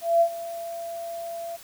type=tone with ADSR envelope; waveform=sine; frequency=676 Hz; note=E5; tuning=43 cents sharp; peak=-14 dBFS; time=0.01-1.57 s; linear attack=200 ms; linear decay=77 ms; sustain=-17 dB; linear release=18 ms; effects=white hiss -47 dBFS RMS until 1.63 s